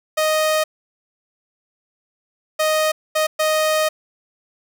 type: tone bursts at uneven times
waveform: sawtooth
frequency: 622.3 Hz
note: D#5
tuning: in tune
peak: -12 dBFS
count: 4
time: 0.17-0.64 / 2.59-2.92 / 3.15-3.27 / 3.39-3.89 s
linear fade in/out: 10 ms
effects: none